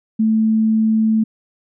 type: tone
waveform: sine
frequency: 220 Hz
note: A3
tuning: in tune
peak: -12 dBFS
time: 0.19-1.24 s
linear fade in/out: 10 ms
effects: none